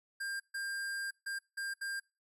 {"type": "tone bursts at uneven times", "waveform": "square", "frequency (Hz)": 1599, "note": "G6", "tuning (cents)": 34, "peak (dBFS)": -37, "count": 5, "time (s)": [[0.2, 0.4], [0.54, 1.11], [1.26, 1.39], [1.57, 1.74], [1.81, 2]], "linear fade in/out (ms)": 10, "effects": ["noise-tail reverb RT60 0.3 s tail -26 dB re dry", "resampled to 32000 Hz"]}